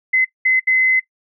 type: tone bursts at uneven times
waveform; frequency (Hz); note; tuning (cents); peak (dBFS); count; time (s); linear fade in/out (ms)
sine; 2044; C7; -41; -11; 3; 0.13-0.25 / 0.45-0.6 / 0.67-1; 10
effects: noise-tail reverb RT60 0.1 s tail -20 dB re dry